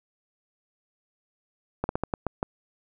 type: slowing click train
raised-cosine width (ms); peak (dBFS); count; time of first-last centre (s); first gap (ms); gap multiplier
1; -12; 7; 1.84-2.429; 51; 1.26
effects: none